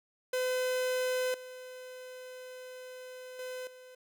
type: tone with level steps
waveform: 45% pulse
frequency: 508 Hz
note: B4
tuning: 49 cents sharp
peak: -29 / -44 / -38 / -50 dBFS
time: 0.33-3.95 s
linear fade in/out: 5 ms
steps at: 1.34 / 3.39 / 3.67 s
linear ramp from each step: 2 ms
effects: none